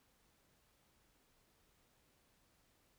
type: silence
effects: pink hiss -74 dBFS RMS until 2.98 s